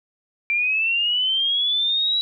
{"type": "linear sweep", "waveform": "sine", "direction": "up", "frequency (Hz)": [2349, 3921], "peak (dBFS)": -18, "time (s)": [0.5, 2.21], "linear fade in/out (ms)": 0, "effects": []}